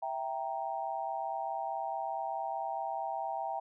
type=chord; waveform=sine; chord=E diminished; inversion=none; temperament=equal; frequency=659.3 / 784 / 932.3 Hz; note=E5 / G5 / Bb5; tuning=0 / 0 / 0 cents; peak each=-39 / -36 / -39 dBFS; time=0.02-3.6 s; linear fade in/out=10 ms; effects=none